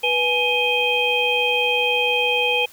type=tone cluster; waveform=sine; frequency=490 / 839 / 2507 / 3183 Hz; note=B4 / G#5 / D#7 / G7; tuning=-14 / +17 / +12 / +26 cents; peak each=-23 / -26 / -20 / -23 dBFS; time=0.03-2.66 s; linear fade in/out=10 ms; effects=white hiss -47 dBFS RMS until 2.72 s